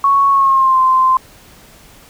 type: tone with pitch glide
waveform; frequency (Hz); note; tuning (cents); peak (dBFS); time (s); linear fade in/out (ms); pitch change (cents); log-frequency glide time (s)
sine; 1108.7 to 1040.4; C#6 to C6; 0 to -10; -8; 0.04-1.17; 2; -110; 0.3-0.79
effects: pink hiss -43 dBFS RMS until 2.09 s